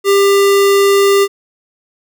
square tone, 397.7 Hz, G4, 25 cents sharp, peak -8 dBFS, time 0.04-1.28 s, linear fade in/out 50 ms, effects none

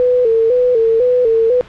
sine tone with vibrato, 474.2 Hz, A#4, 30 cents sharp, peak -9 dBFS, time 0-1.61 s, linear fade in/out 0 ms, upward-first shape square, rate 2 Hz, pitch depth 84 cents each way, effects pink hiss -39 dBFS RMS until 1.68 s + low-pass 3000 Hz 12 dB/octave

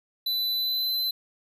square tone with pitch glide, 3995 to 4046 Hz, B7 to B7, +19 to +41 cents, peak -25 dBFS, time 0.26-1.11 s, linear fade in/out 5 ms, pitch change +22 cents, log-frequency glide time 0.55-0.92 s, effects none

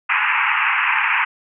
white band-pass noise, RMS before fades -18 dBFS, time 0.09-1.25 s, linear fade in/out 10 ms, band 840 to 2700 Hz, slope 96 dB/octave, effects none

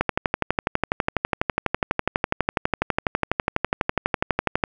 click train, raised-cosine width 0.5 ms, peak -4 dBFS, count 57, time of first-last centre 0.01-4.638 s, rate 12.1 Hz, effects none

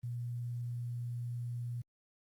sine tone with quantisation, 120.4 Hz, B2, 44 cents flat, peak -36 dBFS, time 0.03-1.82 s, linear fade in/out 10 ms, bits 11, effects Opus 24 kbps

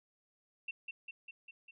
sine tone with echo, 2700 Hz, E7, 41 cents sharp, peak -37 dBFS, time 0.68-0.71 s, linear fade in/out 5 ms, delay 200 ms, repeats 5, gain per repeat -3 dB, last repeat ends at 1.71 s, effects none

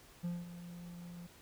triangle tone with ADSR envelope, 173.9 Hz, F3, 7 cents flat, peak -32 dBFS, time 0.23-1.27 s, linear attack 19 ms, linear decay 200 ms, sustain -12 dB, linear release 11 ms, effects pink hiss -60 dBFS RMS until 1.41 s

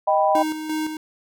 sine chord, Eb augmented, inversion none, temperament equal, 622.3 / 784 / 987.8 Hz, Eb5 / G5 / B5, 0 / 0 / 0 cents, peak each -19 / -19 / -22 dBFS, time 0.07-0.43 s, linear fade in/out 10 ms
square tone with tremolo, 311.1 Hz, D#4, in tune, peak -23 dBFS, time 0.35-0.97 s, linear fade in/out 2 ms, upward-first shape square, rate 2.9 Hz, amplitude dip 50%
effects none

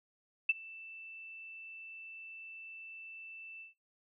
sine tone with ADSR envelope, 2656 Hz, E7, 12 cents sharp, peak -22 dBFS, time 0.49-3.74 s, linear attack 6 ms, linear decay 27 ms, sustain -24 dB, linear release 130 ms, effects noise-tail reverb RT60 0.2 s tail -22 dB re dry

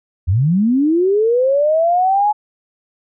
sine linear sweep, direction up, 79 to 852 Hz, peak -11 dBFS, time 0.27-2.33 s, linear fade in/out 20 ms, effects none

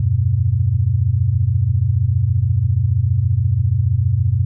sine chord, E minor, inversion none, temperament equal with one note detuned, 82.41 / 97.15 / 123.47 Hz, E2 / G2 / B2, 0 / -15 / 0 cents, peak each -22 / -16 / -17 dBFS, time 0-4.45 s, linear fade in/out 5 ms, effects none

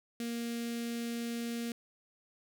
sawtooth tone with notch filter, 234.3 Hz, A#3, 9 cents sharp, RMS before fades -37 dBFS, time 0.2-1.72 s, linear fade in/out 2 ms, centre 950 Hz, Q 0.54, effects none

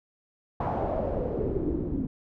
pink noise with low-pass filter sweep, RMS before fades -29 dBFS, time 0.6-2.07 s, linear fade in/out 5 ms, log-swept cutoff 880 to 250 Hz, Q 3.6, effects none

